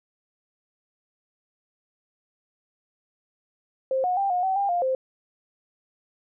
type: tone with pitch steps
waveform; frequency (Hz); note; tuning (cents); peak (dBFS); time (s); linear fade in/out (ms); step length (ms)
sine; 527 / 727 / 790 / 719 / 762 / 799 / 702 / 522; C5 / F#5 / G5 / F#5 / G5 / G5 / F5 / C5; +12 / -31 / +13 / -50 / -49 / +33 / +9 / -4; -21; 3.91-4.95; 2; 130
effects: none